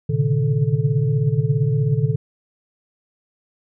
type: tone cluster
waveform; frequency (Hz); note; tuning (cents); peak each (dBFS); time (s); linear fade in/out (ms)
sine; 114.6 / 133 / 142.2 / 149.9 / 436.4; A#2 / C3 / C#3 / D3 / A4; -29 / +29 / +45 / +36 / -14; -22 / -20 / -29 / -20 / -28; 0.09-2.16; 10
effects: none